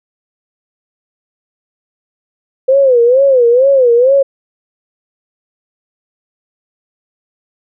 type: tone with vibrato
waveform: sine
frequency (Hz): 510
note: C5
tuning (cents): -44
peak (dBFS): -5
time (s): 2.68-4.23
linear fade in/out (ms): 10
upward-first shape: sine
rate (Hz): 2.2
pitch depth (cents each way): 150
effects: none